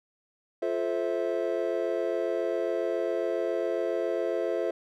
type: chord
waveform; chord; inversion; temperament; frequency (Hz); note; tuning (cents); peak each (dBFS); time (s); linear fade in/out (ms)
triangle; F major seventh; none; just; 349.2 / 436.5 / 523.8 / 654.8; F4 / A4 / C5 / E5; 0 / -14 / +2 / -12; -30; 0.62-4.71; 5
effects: none